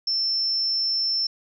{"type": "tone", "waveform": "sine", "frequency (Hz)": 5350, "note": "E8", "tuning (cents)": 25, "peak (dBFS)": -21, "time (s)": [0.07, 1.27], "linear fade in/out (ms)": 5, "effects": []}